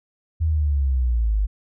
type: linear sweep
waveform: sine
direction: down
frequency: 81.9 to 48.64 Hz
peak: -17 dBFS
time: 0.4-1.47 s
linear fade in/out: 20 ms
effects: none